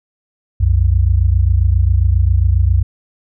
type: tone pair together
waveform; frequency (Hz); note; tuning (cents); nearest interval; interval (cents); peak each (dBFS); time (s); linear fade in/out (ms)
sine; 63.57 / 91; C2 / F#2; -49 / -28; tritone; 621; -12; 0.6-2.83; 10
effects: none